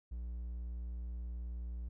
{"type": "tone", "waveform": "triangle", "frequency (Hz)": 59.4, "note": "A#1", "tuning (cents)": 33, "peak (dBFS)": -37, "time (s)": [0.11, 1.89], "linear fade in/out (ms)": 10, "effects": []}